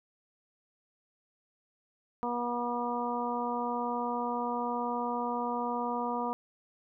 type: harmonic tone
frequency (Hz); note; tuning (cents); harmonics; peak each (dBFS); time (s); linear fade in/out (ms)
241; B3; -42; 1 / 2 / 3 / 4 / 5; -36 / -37 / -37 / -34 / -39; 2.23-6.33; 0
effects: none